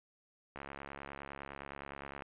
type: click train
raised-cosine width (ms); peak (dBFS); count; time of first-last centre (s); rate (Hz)
0.5; -29; 117; 0.56-2.222; 69.8
effects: resampled to 8000 Hz